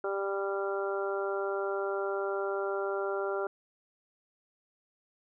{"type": "harmonic tone", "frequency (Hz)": 197.1, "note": "G3", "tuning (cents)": 10, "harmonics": [2, 3, 4, 5, 6, 7], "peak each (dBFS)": [-32, -36, -40, -45, -44, -38], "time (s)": [0.04, 3.47], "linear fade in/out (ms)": 2, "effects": []}